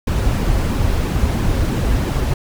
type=noise with flanger; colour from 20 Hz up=brown; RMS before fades=-17 dBFS; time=0.07-2.34 s; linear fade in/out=5 ms; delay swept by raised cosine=1.4 to 6.7 ms; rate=3 Hz; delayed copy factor=-0.55; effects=none